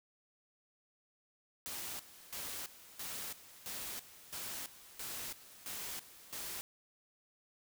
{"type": "noise with tremolo", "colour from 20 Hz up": "white", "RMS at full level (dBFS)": -43, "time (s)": [1.66, 6.61], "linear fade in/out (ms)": 0, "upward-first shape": "square", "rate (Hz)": 1.5, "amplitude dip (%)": 80, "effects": []}